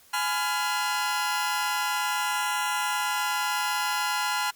sawtooth chord, F diminished, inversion first, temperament just, 838.1 / 1005.8 / 1396.9 Hz, Ab5 / Cb6 / F6, +16 / +31 / 0 cents, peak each -26 dBFS, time 0.13-4.51 s, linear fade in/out 10 ms, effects white hiss -56 dBFS RMS until 4.55 s + Opus 48 kbps

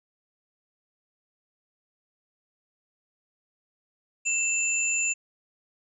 sine tone pair together, 2664 / 7119 Hz, E7 / A8, +18 / +19 cents, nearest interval octave + perfect fourth, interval 1701 cents, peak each -26 dBFS, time 4.25-5.14 s, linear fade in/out 20 ms, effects none

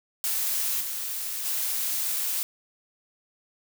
blue noise with level steps, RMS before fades -27 / -32 / -28 dBFS, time 0.24-2.43 s, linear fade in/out 0 ms, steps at 0.8 / 1.44 s, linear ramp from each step 20 ms, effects none

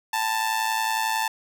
sawtooth tone with amplitude modulation, 884 Hz, A5, 8 cents sharp, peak -16 dBFS, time 0.13-1.28 s, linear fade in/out 5 ms, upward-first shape sine, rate 111 Hz, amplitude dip 65%, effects none

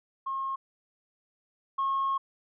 sine tone pair in turn, 1077 / 1085.7 Hz, C6 / C#6, +50 / -36 cents, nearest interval unison, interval 14 cents, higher second, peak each -29 / -24 dBFS, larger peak second, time 0.26-0.56 / 1.78-2.18 s, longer second, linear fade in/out 10 ms, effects tanh soft clip ceiling -22 dBFS

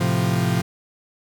40% pulse chord, F major, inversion first, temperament equal, 110 / 130.81 / 174.61 Hz, A2 / C3 / F3, 0 / 0 / 0 cents, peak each -23 / -22 / -21 dBFS, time 0-0.62 s, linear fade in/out 10 ms, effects none

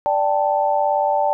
sine chord, D suspended fourth, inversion none, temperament just, 587.3 / 783.1 / 881 Hz, D5 / G5 / A5, 0 / -2 / +2 cents, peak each -20 dBFS, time 0.06-1.33 s, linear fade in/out 0 ms, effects none

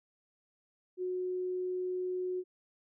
sine tone, 365.7 Hz, F#4, 20 cents flat, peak -32 dBFS, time 0.97-2.44 s, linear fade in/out 50 ms, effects none

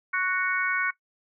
harmonic tone, 370 Hz, F#4, in tune, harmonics 3 / 4 / 5 / 6, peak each -31 / -26 / -33 / -29 dBFS, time 0.13-0.91 s, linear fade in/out 10 ms, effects noise-tail reverb RT60 0.1 s tail -18 dB re dry

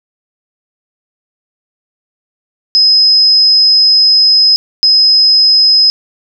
sine tone bursts at uneven times, 5080 Hz, D#8, 35 cents sharp, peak -4 dBFS, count 2, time 2.75-4.56 / 4.83-5.9 s, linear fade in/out 0 ms, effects none

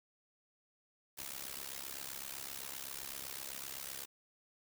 white noise with amplitude modulation, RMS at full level -41 dBFS, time 1.17-4.06 s, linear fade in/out 20 ms, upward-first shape sine, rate 67.8 Hz, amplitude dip 90%, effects none

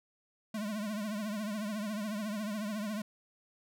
square tone with vibrato, 210.7 Hz, G#3, 25 cents sharp, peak -35 dBFS, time 0.54-3.02 s, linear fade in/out 5 ms, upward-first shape triangle, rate 14 Hz, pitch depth 110 cents each way, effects none

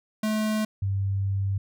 square / sine tone pair in turn, 215.6 / 98 Hz, A3 / G2, -35 / 0 cents, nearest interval octave + major second, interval 1365 cents, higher first, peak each -24 / -23 dBFS, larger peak second, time 0.23-0.65 / 0.82-1.58 s, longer second, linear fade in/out 5 ms, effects none

